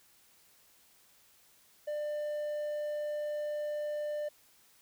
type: tone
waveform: triangle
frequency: 596 Hz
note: D5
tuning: 25 cents sharp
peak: -31 dBFS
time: 1.87-4.29 s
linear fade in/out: 10 ms
effects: white hiss -64 dBFS RMS until 4.81 s